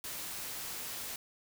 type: noise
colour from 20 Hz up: white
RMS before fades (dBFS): -41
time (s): 0.04-1.16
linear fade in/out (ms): 2
effects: none